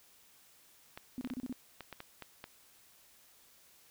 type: clicks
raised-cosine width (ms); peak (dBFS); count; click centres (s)
0.3; -28; 8; 0.975 / 1.248 / 1.301 / 1.807 / 1.927 / 2.004 / 2.223 / 2.441
type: tone bursts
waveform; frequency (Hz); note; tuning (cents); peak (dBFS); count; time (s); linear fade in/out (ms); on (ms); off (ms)
sine; 252.4; B3; +38; -36; 6; 1.18-1.526; 0; 31; 32
effects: white hiss -63 dBFS RMS until 3.9 s